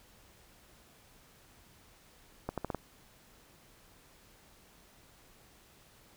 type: accelerating click train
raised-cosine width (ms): 1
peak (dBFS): -20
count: 5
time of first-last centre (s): 2.49-2.747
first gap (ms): 87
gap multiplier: 0.8
effects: pink hiss -61 dBFS RMS until 6.16 s